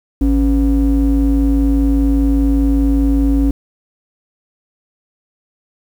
triangle ring-modulated tone, 112.5 Hz, A2, 39 cents sharp, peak -5 dBFS, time 0.21-3.51 s, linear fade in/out 5 ms, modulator 165 Hz, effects 7-bit

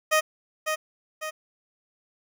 15% pulse tone with echo, 622.3 Hz, D#5, in tune, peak -12 dBFS, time 0.11-0.21 s, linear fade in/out 20 ms, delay 550 ms, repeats 2, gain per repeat -6 dB, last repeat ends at 1.31 s, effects none

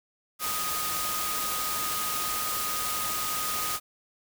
sine tone in noise, 1245 Hz, D#6, 1 cent sharp, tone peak -33 dBFS, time 0.39-3.8 s, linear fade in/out 50 ms, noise white, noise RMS -31 dBFS, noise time 0.39-3.8 s, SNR -5 dB, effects none

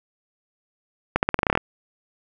accelerating click train, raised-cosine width 0.5 ms, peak -3 dBFS, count 11, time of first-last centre 1.16-1.575 s, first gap 69 ms, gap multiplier 0.88, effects none

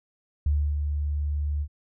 sine tone with ADSR envelope, 73.4 Hz, D2, in tune, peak -19 dBFS, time 0.46-1.68 s, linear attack 4 ms, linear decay 290 ms, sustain -5 dB, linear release 66 ms, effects none

